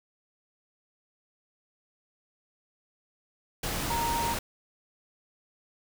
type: tone in noise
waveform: sine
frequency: 932.3 Hz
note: A#5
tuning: in tune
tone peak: -28 dBFS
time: 3.9-4.34 s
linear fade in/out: 5 ms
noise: pink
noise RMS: -32 dBFS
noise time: 3.63-4.39 s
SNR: +1 dB
effects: none